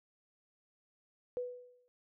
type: tone with exponential decay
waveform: sine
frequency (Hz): 493.9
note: B4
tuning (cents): 0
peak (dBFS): -32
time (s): 1.37-1.88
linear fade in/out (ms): 0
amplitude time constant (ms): 110
effects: none